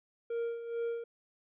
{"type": "tone with tremolo", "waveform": "triangle", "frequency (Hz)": 466.2, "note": "A#4", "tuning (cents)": 0, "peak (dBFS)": -29, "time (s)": [0.3, 1.04], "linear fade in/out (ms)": 5, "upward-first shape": "sine", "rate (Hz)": 2.3, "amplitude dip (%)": 65, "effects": ["resampled to 8000 Hz"]}